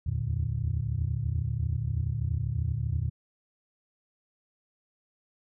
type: tone cluster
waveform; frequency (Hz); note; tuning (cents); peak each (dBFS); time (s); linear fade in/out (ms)
sine; 72.6 / 80.9 / 84 / 113.3 / 145.7; D2 / E2 / E2 / A#2 / D3; -19 / -32 / +33 / -49 / -13; -36 / -32 / -36 / -29 / -34; 0.06-3.1; 10
effects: tanh soft clip ceiling -18 dBFS